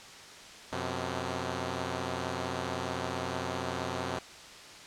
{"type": "tone pair together", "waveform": "5% pulse", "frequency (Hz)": [90.37, 127.8], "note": ["F#2", "C3"], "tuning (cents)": [-40, -40], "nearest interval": "tritone", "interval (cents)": 600, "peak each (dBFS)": -24, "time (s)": [0.72, 4.19], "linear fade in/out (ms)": 5, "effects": ["white hiss -48 dBFS RMS until 4.86 s", "low-pass 6000 Hz 12 dB/octave"]}